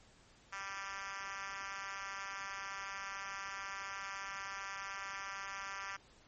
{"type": "tone with high-pass filter", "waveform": "5% pulse", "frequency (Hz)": 196, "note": "G3", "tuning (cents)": 0, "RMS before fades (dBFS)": -44, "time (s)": [0.52, 5.97], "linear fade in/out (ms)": 10, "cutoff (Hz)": 1200, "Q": 1.7, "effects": ["pink hiss -64 dBFS RMS until 6.27 s", "MP3 32 kbps"]}